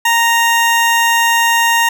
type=tone; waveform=20% pulse; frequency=930 Hz; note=A#5; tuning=4 cents flat; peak=-5 dBFS; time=0.05-1.89 s; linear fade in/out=5 ms; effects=none